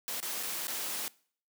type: noise with dropouts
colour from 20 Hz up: white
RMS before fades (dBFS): -36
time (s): 0.08-1.08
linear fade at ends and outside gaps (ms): 0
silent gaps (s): 0.202-0.228 / 0.429-0.433 / 0.67-0.681
effects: noise-tail reverb RT60 0.5 s tail -22 dB re dry + high-pass 200 Hz 12 dB/octave